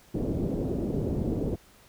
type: low-pass noise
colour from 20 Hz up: white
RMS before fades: -29 dBFS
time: 0.14-1.56 s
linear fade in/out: 10 ms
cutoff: 410 Hz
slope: 24 dB/octave
effects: pink hiss -57 dBFS RMS until 1.88 s